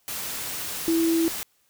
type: tone in noise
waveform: sine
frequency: 329.6 Hz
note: E4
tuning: in tune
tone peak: -19 dBFS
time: 0.88-1.28 s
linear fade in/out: 0 ms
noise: white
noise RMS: -32 dBFS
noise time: 0.08-1.43 s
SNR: +10 dB
effects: white hiss -66 dBFS RMS until 1.69 s